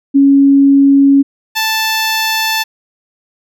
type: tone pair in turn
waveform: sine / 10% pulse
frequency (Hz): 277.2 / 880.1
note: C#4 / A5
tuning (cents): 0 / 0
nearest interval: octave + minor sixth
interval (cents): 2000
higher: second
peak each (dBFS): -4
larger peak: neither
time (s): 0.14-1.23 / 1.55-2.64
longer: neither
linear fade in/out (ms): 20
effects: none